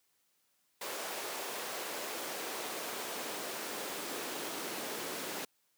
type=noise with high-pass filter sweep; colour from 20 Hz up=pink; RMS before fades=-40 dBFS; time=0.81-5.45 s; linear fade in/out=5 ms; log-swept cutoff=490 to 310 Hz; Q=1.2; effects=white hiss -75 dBFS RMS until 5.77 s + high-pass 100 Hz 12 dB/octave